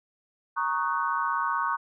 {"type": "chord", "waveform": "sine", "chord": "D# minor seventh", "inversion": "second", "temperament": "equal with one note detuned", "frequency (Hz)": [932.3, 1108.7, 1244.5, 1495.4], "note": ["A#5", "C#6", "D#6", "F#6"], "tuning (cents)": [0, 0, 0, 18], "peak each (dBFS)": [-30, -28, -32, -32], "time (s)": [0.56, 1.77], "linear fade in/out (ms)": 20, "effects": []}